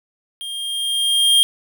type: tone with level ramp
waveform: square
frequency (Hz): 3214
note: G7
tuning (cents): +43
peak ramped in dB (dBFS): -28 to -10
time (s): 0.41-1.43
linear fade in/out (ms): 0
effects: none